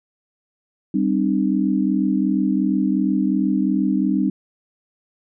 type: chord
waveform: sine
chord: C minor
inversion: second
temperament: equal with one note detuned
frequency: 196 / 261.6 / 304.4 Hz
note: G3 / C4 / Eb4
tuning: 0 / 0 / -38 cents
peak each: -20 / -21 / -21 dBFS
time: 0.94-4.3 s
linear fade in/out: 5 ms
effects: none